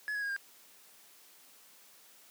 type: tone with pitch steps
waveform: triangle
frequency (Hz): 1700 / 1666.9 / 1634.5 / 1602.7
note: G#6 / G#6 / G#6 / G6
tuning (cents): +40 / +6 / -28 / +38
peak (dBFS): -31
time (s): 0.08-0.364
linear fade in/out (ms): 0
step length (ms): 71
effects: white hiss -59 dBFS RMS until 2.3 s + high-pass 200 Hz 12 dB/octave